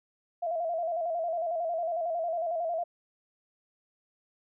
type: tone with vibrato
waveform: sine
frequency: 672 Hz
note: E5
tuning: 33 cents sharp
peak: -28 dBFS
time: 0.42-2.84 s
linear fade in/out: 10 ms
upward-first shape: square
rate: 11 Hz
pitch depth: 63 cents each way
effects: none